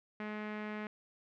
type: tone with low-pass filter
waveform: sawtooth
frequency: 211.9 Hz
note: G#3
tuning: 35 cents sharp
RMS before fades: -41 dBFS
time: 0.2-0.87 s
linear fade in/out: 2 ms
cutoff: 2100 Hz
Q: 2.4
effects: none